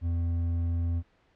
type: tone with hard clipping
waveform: sine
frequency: 84.9 Hz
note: F2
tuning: 48 cents flat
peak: -27 dBFS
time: 0.01-1.03 s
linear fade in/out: 50 ms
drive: 5 dB
effects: pink hiss -66 dBFS RMS until 1.35 s + low-pass 3000 Hz 12 dB/octave